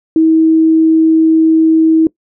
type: tone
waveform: sine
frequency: 320.9 Hz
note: E4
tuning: 46 cents flat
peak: -5 dBFS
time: 0.16-2.07 s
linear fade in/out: 2 ms
effects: noise-tail reverb RT60 0.1 s tail -22 dB re dry